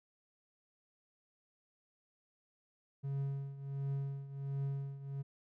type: tone with tremolo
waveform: triangle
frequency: 138.4 Hz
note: C#3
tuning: 2 cents flat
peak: -31 dBFS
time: 3.03-5.23 s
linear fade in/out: 20 ms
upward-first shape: triangle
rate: 1.4 Hz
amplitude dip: 80%
effects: none